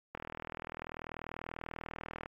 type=click train; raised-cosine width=0.5 ms; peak=-25 dBFS; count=86; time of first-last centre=0.15-2.259 s; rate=40.3 Hz; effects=AAC 64 kbps